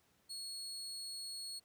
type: tone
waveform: 30% pulse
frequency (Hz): 4335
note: C#8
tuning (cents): -39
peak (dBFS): -40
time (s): 0.29-1.6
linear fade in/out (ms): 20
effects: pink hiss -73 dBFS RMS until 1.64 s + high-pass 80 Hz 12 dB/octave